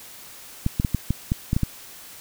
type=clicks; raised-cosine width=5 ms; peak=-8 dBFS; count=9; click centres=0.664 / 0.799 / 0.848 / 0.947 / 1.106 / 1.319 / 1.531 / 1.565 / 1.633 s; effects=white hiss -43 dBFS RMS until 2.2 s